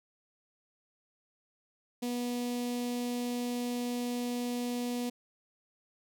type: tone with notch filter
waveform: sawtooth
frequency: 243.3 Hz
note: B3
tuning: 26 cents flat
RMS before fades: -34 dBFS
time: 2.02-5.1 s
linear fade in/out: 10 ms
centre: 1400 Hz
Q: 0.66
effects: none